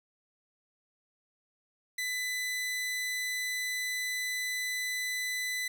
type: tone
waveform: sawtooth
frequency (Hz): 2000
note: B6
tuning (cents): +21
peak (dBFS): -28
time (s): 1.98-5.68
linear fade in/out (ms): 5
effects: none